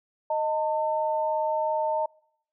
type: tone pair together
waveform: sine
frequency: 622.3 / 899.3 Hz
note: D#5 / A5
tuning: 0 / +38 cents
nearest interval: tritone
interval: 638 cents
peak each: -26 dBFS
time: 0.3-2.06 s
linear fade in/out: 5 ms
effects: noise-tail reverb RT60 0.7 s tail -26 dB re dry